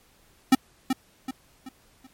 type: tone with echo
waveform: square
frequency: 261.6 Hz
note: C4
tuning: in tune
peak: -13 dBFS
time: 0.52-0.55 s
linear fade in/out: 5 ms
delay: 380 ms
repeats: 4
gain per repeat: -8 dB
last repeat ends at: 2.07 s
effects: pink hiss -60 dBFS RMS until 2.13 s + MP3 64 kbps